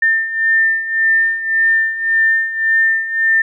sine beating tone pair, 1798 / 1799.8 Hz, A6 / A6, +37 / +39 cents, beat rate 1.8 Hz, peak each -18 / -13 dBFS, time 0.02-3.42 s, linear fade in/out 5 ms, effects none

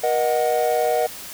triangle chord, D# minor, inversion second, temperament equal with one note detuned, 477.6 / 622.3 / 740 Hz, A#4 / D#5 / F#5, +42 / 0 / 0 cents, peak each -20 dBFS, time 0.03-1.07 s, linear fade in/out 10 ms, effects white hiss -36 dBFS RMS until 1.33 s

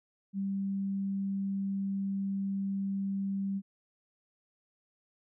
sine tone, 196 Hz, G3, in tune, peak -30 dBFS, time 0.33-3.62 s, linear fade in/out 50 ms, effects none

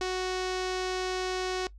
sawtooth tone with low-pass filter, 370 Hz, F#4, in tune, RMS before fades -31 dBFS, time 0.01-1.67 s, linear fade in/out 2 ms, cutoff 5600 Hz, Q 1.7, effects noise-tail reverb RT60 0.1 s tail -19 dB re dry + added 50 Hz sine -46 dBFS peak until 1.78 s

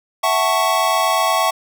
square chord, F# minor seventh, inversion third, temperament equal with one note detuned, 659.3 / 747.7 / 880 / 1108.7 Hz, E5 / F#5 / A5 / C#6, 0 / +18 / 0 / 0 cents, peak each -21 / -22 / -23 / -19 dBFS, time 0.23-1.51 s, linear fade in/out 10 ms, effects none

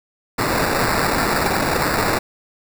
white noise with sample-and-hold, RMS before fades -19 dBFS, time 0.38-2.19 s, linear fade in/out 10 ms, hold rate 3150 Hz, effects none

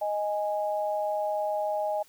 sine tone pair together, 622 / 828.5 Hz, D#5 / G#5, -1 / -4 cents, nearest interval perfect fourth, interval 497 cents, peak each -28 / -30 dBFS, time 0.01-2.03 s, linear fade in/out 10 ms, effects white hiss -59 dBFS RMS until 2.08 s

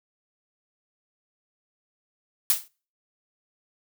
blue noise with exponential decay, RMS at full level -17 dBFS, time 2.5-2.68 s, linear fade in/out 0 ms, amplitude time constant 37 ms, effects noise-tail reverb RT60 0.4 s tail -26 dB re dry

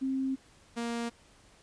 sine / sawtooth tone pair in turn, 265.8 / 234.4 Hz, C4 / A#3, +27 / +10 cents, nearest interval major second, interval 217 cents, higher first, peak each -28 dBFS, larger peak neither, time 0.01-0.36 / 0.76-1.1 s, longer first, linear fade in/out 20 ms, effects pink hiss -60 dBFS RMS until 1.62 s + resampled to 22050 Hz

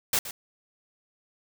white noise with echo, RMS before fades -24 dBFS, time 0.13-0.19 s, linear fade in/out 2 ms, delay 120 ms, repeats 1, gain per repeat -13 dB, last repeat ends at 0.31 s, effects none

